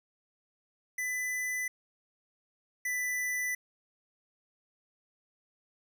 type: tone pair in turn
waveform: square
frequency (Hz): 2000 / 1988.7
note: B6 / B6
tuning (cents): +21 / +12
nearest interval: unison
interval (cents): 9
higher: first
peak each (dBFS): -32 / -31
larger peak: second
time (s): 0.98-1.68 / 2.85-3.55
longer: neither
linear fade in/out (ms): 5
effects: none